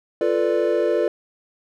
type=chord; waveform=triangle; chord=B half-diminished seventh; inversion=second; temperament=equal with one note detuned; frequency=347.4 / 440 / 493.9 / 587.3 Hz; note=F4 / A4 / B4 / D5; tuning=-9 / 0 / 0 / 0 cents; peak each=-21 dBFS; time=0.21-1.08 s; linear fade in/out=2 ms; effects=none